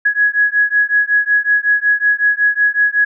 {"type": "beating tone pair", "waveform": "sine", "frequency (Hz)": [1670, 1675.4], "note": ["G#6", "G#6"], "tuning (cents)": [9, 15], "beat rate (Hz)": 5.4, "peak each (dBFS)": -14, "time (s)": [0.05, 3.05], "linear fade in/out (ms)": 10, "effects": []}